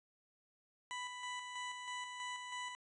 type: tone with tremolo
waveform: 20% pulse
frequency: 991 Hz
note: B5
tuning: 6 cents sharp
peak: -36 dBFS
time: 0.91-2.75 s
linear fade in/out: 0 ms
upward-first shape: square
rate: 3.1 Hz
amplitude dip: 40%
effects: resampled to 22050 Hz